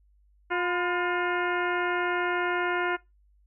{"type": "harmonic tone with a mistuned harmonic", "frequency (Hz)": 355.3, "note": "F4", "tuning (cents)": 30, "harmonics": [1, 2, 3, 4, 5, 6, 7, 8], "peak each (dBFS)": [-29, -33, -33, -30, -36, -36, -42, -44], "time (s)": [0.5, 2.97], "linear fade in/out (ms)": 20, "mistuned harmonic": 3, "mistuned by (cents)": -72, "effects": ["noise-tail reverb RT60 0.2 s tail -21 dB re dry", "added 50 Hz sine -59 dBFS peak until 3.46 s"]}